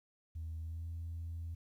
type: tone with pitch glide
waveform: sine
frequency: 80.6 to 83.2 Hz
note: E2 to E2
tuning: -38 to +17 cents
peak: -38 dBFS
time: 0.35-1.55 s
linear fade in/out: 10 ms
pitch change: +55 cents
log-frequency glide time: 0.61-0.85 s
effects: tanh soft clip ceiling -36 dBFS + 12-bit